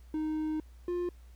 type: tone pair in turn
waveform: triangle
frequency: 310.3 / 352.9 Hz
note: D#4 / F4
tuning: -5 / +18 cents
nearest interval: major second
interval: 223 cents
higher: second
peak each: -28 dBFS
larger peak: neither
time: 0.14-0.6 / 0.88-1.09 s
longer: first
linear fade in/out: 2 ms
effects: added 60 Hz sine -50 dBFS peak until 1.35 s + pink hiss -67 dBFS RMS until 1.35 s